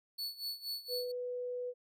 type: tone with tremolo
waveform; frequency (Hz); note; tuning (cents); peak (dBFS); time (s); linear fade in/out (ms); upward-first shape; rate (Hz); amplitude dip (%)
45% pulse; 4435; C#8; 0; -35; 0.18-1.12; 10; sine; 4.2; 85
type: tone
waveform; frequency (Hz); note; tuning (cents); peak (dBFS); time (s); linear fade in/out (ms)
sine; 494.1; B4; +1; -36; 0.88-1.74; 50
effects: none